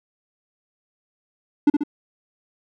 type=tone with echo; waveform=triangle; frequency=293 Hz; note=D4; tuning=4 cents flat; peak=-8 dBFS; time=1.67-1.7 s; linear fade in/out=5 ms; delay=68 ms; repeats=2; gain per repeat=-5 dB; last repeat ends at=1.836 s; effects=none